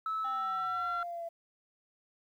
sine tone with pitch glide, 1304 to 1368.8 Hz, E6 to F6, -19 to -35 cents, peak -30 dBFS, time 0.06-1.03 s, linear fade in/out 2 ms, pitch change +84 cents, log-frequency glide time 0.27-0.88 s
sine exponential sweep, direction down, 795 to 670 Hz, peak -36 dBFS, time 0.24-1.29 s, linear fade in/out 10 ms
effects tanh soft clip ceiling -28 dBFS + 11-bit

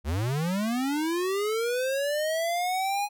square linear sweep, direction up, 65.41 to 830.6 Hz, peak -26 dBFS, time 0.04-3.09 s, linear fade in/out 50 ms, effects none

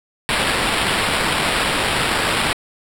blue noise with sample-and-hold, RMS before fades -19 dBFS, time 0.29-2.53 s, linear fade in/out 0 ms, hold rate 6300 Hz, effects low-pass 12000 Hz 12 dB/octave

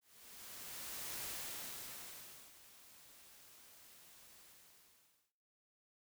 white noise with ADSR envelope, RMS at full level -44 dBFS, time 0.01-5.33 s, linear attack 1200 ms, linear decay 1300 ms, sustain -17 dB, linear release 950 ms, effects noise-tail reverb RT60 1.0 s tail -22 dB re dry

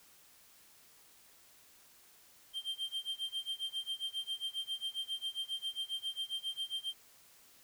triangle tone with tremolo, 3161 Hz, G7, 14 cents sharp, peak -32 dBFS, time 2.53-6.94 s, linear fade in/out 50 ms, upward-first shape sine, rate 7.4 Hz, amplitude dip 95%, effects white hiss -62 dBFS RMS until 7.63 s

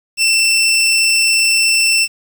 20% pulse tone, 2683 Hz, E7, 30 cents sharp, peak -6 dBFS, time 0.17-2.08 s, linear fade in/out 50 ms, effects 7-bit

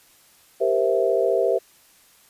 sine chord, C dominant seventh, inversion second, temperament equal with one note detuned, 392 / 469.1 / 523.3 / 659.3 Hz, G4 / Bb4 / C5 / E5, 0 / +11 / 0 / 0 cents, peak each -23 dBFS, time 0.6-1.59 s, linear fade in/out 20 ms, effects white hiss -55 dBFS RMS until 2.29 s + resampled to 32000 Hz

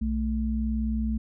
sine tone pair together, 61.79 / 220 Hz, B1 / A3, +2 / 0 cents, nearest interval octave + minor seventh, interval 2198 cents, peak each -27 dBFS, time 0.01-1.18 s, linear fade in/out 10 ms, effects none

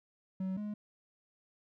triangle tone pair in turn, 188.6 / 209.2 Hz, F#3 / G#3, +33 / +13 cents, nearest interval major second, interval 180 cents, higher second, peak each -31 / -34 dBFS, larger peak first, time 0.4-0.57 / 0.57-0.74 s, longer neither, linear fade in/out 5 ms, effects none

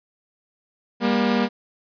sawtooth tone pair together, 200.5 / 238.4 Hz, G3 / A#3, +39 / +39 cents, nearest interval minor third, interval 300 cents, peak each -18 / -16 dBFS, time 1-1.49 s, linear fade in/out 50 ms, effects resampled to 11025 Hz

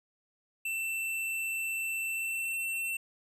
square tone with pitch glide, 2676 to 2698 Hz, E7 to E7, +25 to +40 cents, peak -32 dBFS, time 0.65-2.97 s, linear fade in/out 5 ms, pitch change +15 cents, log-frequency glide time 2.11-2.58 s, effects none

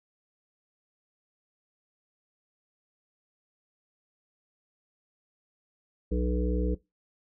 harmonic tone, 61 Hz, B1, 21 cents flat, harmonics 1 / 3 / 5 / 7 / 8, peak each -27 / -32 / -34 / -35 / -36 dBFS, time 6.11-6.75 s, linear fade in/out 10 ms, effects noise-tail reverb RT60 0.2 s tail -20 dB re dry

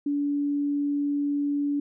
sine tone, 287.3 Hz, D4, 38 cents flat, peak -23 dBFS, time 0.06-1.8 s, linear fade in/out 5 ms, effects none

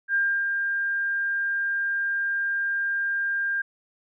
sine tone with ADSR envelope, 1600 Hz, G6, 35 cents sharp, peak -19 dBFS, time 0.08-3.62 s, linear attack 64 ms, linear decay 300 ms, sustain -4 dB, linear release 8 ms, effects none

